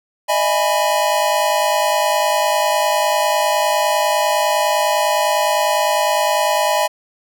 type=chord; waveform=square; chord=E major seventh; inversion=third; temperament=equal with one note detuned; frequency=609.4 / 659.3 / 830.6 / 987.8 Hz; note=D#5 / E5 / G#5 / B5; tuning=-36 / 0 / 0 / 0 cents; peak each=-20 / -23 / -20 / -21 dBFS; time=0.28-6.88 s; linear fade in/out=20 ms; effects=none